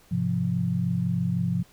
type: chord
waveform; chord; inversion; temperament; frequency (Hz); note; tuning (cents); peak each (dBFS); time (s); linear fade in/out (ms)
sine; F minor; first; just; 104.77 / 130.96 / 174.61; Ab2 / C3 / F3; +16 / +2 / 0; -30 / -28 / -25; 0.11-1.63; 10
effects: pink hiss -57 dBFS RMS until 1.72 s